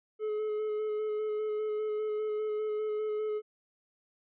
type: tone with vibrato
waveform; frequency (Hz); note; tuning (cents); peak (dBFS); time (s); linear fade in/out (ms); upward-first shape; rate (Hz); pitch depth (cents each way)
triangle; 427.2; G#4; +49; -28; 0.19-3.42; 50; square; 5; 13
effects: resampled to 8000 Hz